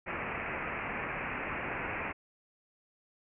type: low-pass noise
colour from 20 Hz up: white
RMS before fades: -37 dBFS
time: 0.06-2.13 s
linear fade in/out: 20 ms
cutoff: 2600 Hz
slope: 96 dB/octave
effects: none